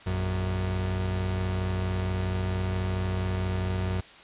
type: tone pair together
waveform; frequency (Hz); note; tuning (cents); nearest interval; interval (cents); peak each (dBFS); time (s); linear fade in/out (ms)
35% pulse; 58.46 / 92.5; A#1 / F#2; +6 / 0; minor sixth; 794; -33 / -25; 0.06-4.01; 10
effects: white hiss -49 dBFS RMS until 4.23 s + resampled to 8000 Hz